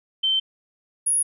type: tone pair in turn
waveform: sine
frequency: 3100 / 10427 Hz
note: G7 / E9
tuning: -20 / -20 cents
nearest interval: octave + major sixth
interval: 2100 cents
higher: second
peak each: -18 / -18 dBFS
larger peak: neither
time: 0.23-0.4 / 1.06-1.23 s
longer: neither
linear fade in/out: 10 ms
effects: none